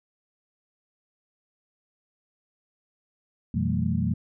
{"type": "tone cluster", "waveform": "sine", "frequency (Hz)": [89.1, 123.2, 166.6, 191, 222.3], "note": ["F2", "B2", "E3", "G3", "A3"], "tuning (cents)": [35, -4, 19, -45, 18], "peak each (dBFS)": -29, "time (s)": [3.54, 4.14], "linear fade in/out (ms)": 5, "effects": []}